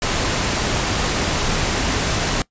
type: noise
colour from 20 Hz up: pink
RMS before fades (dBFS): -20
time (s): 0.02-2.42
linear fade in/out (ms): 2
effects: noise-tail reverb RT60 0.1 s tail -21 dB re dry + resampled to 16000 Hz